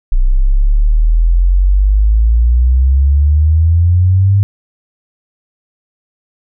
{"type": "exponential sweep", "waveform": "sine", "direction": "up", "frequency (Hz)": [30.49, 101.4], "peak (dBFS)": -6, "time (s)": [0.12, 4.43], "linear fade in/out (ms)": 0, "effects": []}